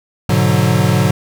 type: chord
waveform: square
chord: G# half-diminished seventh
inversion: none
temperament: equal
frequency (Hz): 103.83 / 123.47 / 146.83 / 185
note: G#2 / B2 / D3 / F#3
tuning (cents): 0 / 0 / 0 / 0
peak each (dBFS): -17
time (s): 0.29-1.11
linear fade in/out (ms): 5
effects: none